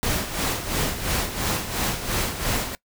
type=noise with tremolo; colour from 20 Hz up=pink; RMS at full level=-23 dBFS; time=0.03-2.75 s; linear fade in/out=0 ms; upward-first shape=sine; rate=2.9 Hz; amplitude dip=65%; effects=noise-tail reverb RT60 0.1 s tail -21 dB re dry